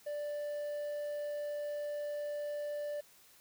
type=tone with quantisation; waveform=triangle; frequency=588 Hz; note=D5; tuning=2 cents sharp; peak=-34 dBFS; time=0.06-3.01 s; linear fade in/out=10 ms; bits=10; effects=white hiss -62 dBFS RMS until 3.4 s